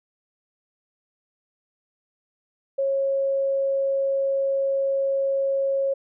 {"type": "tone", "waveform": "sine", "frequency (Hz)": 546, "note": "C#5", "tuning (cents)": -26, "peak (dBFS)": -20, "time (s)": [2.78, 5.94], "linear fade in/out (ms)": 10, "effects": []}